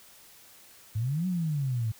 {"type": "exponential two-way sweep", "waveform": "sine", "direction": "up then down", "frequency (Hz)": [102.6, 188.5, 106.8], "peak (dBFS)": -26, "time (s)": [0.95, 1.92], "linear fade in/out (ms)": 10, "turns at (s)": 1.27, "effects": ["white hiss -54 dBFS RMS until 1.99 s"]}